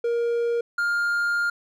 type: tone pair in turn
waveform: triangle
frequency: 470.5 / 1406.9 Hz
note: A#4 / F6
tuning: +16 / +12 cents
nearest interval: octave + perfect fifth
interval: 1896 cents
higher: second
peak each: -19 dBFS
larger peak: neither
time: 0.04-0.61 / 0.78-1.5 s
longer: second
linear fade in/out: 5 ms
effects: none